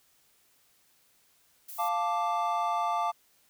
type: noise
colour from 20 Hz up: violet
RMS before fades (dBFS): -43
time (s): 1.68-1.89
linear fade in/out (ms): 10
type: chord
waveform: triangle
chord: D minor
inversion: first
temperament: equal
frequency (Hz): 698.5 / 880 / 1174.7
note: F5 / A5 / D6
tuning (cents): 0 / 0 / 0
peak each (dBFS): -29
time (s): 1.78-3.12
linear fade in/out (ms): 20
effects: white hiss -66 dBFS RMS until 3.49 s